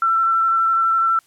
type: tone with vibrato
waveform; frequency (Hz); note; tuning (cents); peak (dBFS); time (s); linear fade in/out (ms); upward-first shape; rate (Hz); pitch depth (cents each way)
sine; 1342; E6; +31; -14; 0.02-1.19; 2; square; 12; 9
effects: white hiss -57 dBFS RMS until 1.26 s + low-pass 12000 Hz 12 dB/octave

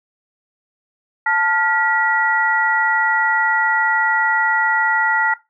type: tone cluster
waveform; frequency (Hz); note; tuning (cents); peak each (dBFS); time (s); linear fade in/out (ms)
sine; 881 / 1406 / 1933; A5 / F6 / B6; +2 / +11 / -38; -19; 1.26-5.34; 5
effects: noise-tail reverb RT60 0.2 s tail -17 dB re dry

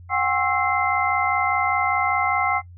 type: tone cluster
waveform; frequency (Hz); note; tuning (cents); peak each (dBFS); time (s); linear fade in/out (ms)
sine; 732 / 797 / 1075 / 1319 / 2078; F#5 / G5 / C6 / E6 / C7; -19 / +28 / +47 / +1 / -12; -25; 0.09-2.62; 50
effects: noise-tail reverb RT60 0.1 s tail -20 dB re dry + added 88 Hz sine -40 dBFS peak until 2.77 s

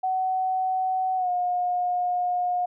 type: tone with pitch glide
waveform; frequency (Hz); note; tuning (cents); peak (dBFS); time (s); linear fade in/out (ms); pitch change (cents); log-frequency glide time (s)
sine; 750 to 717.4; F#5 to F5; +23 to +46; -22; 0.03-2.66; 10; -77; 1.16-1.3
effects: none

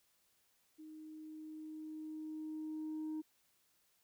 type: tone with level ramp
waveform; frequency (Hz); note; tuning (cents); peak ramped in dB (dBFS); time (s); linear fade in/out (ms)
sine; 311.1; D#4; 0; -50 to -36; 0.78-3.22; 20
effects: tanh soft clip ceiling -37 dBFS + white hiss -75 dBFS RMS until 4.03 s

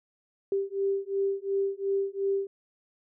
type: beating tone pair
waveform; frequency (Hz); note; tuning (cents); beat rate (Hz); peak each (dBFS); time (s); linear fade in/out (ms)
sine; 392 / 394.8; G4 / G4; 0 / +12; 2.8; -29; 0.52-2.47; 2
effects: none

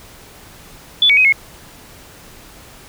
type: tone with pitch steps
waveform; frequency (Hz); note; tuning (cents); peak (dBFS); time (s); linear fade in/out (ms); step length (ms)
sine; 3461 / 2251 / 2522 / 2174; A7 / C#7 / D#7 / C#7; -29 / +26 / +23 / -34; -8; 1.02-1.324; 2; 76
effects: pink hiss -41 dBFS RMS until 2.88 s

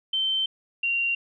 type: tone pair in turn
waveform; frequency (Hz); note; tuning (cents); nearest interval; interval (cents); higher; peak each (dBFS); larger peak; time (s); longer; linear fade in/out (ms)
sine; 3100 / 2762; G7 / F7; -20 / -20; major second; 200; first; -22; neither; 0.13-0.46 / 0.83-1.15; first; 5
effects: none

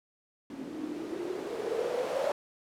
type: noise with low-pass filter sweep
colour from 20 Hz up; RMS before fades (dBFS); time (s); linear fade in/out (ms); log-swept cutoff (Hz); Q
violet; -34; 0.5-2.32; 2; 260 to 590; 8
effects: none

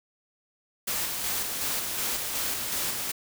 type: noise with tremolo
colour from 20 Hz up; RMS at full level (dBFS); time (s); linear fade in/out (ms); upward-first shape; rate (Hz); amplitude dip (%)
white; -29; 0.87-3.12; 10; square; 2.7; 30
effects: none

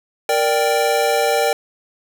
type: chord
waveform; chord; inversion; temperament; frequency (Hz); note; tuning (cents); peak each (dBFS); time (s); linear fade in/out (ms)
square; G minor; first; equal; 466.2 / 587.3 / 784; Bb4 / D5 / G5; 0 / 0 / 0; -20; 0.29-1.53; 2
effects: none

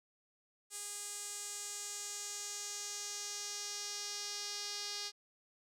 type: tone with band-pass filter sweep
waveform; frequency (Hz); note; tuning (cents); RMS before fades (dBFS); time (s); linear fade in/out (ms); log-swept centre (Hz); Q
sawtooth; 410; G#4; -22; -43; 0.7-5.12; 50; 8300 to 5000; 2.9
effects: none

